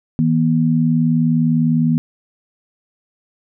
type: tone pair together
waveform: sine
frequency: 160.18 / 240 Hz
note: E3 / B3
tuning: -49 / -49 cents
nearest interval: perfect fifth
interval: 700 cents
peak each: -15 dBFS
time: 0.19-1.98 s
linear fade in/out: 0 ms
effects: none